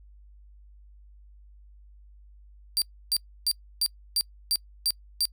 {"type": "tone bursts", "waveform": "sawtooth", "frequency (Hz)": 4699, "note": "D8", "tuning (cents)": 0, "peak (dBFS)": -19, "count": 8, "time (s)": [2.77, 5.254], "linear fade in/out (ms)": 0, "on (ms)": 48, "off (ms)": 300, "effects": ["noise-tail reverb RT60 0.1 s tail -25 dB re dry", "added 50 Hz sine -49 dBFS peak until 5.32 s"]}